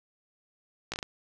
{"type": "slowing click train", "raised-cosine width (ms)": 0.2, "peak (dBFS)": -16, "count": 5, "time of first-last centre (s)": [0.92, 1.028], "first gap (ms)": 17, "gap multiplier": 1.32, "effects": []}